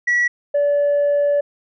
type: tone pair in turn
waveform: sine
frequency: 1936 / 576.6 Hz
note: B6 / D5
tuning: -35 / -32 cents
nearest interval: octave + major sixth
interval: 2097 cents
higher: first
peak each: -12 dBFS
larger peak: neither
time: 0.07-0.28 / 0.54-1.41 s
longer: second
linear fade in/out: 10 ms
effects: tanh soft clip ceiling -12 dBFS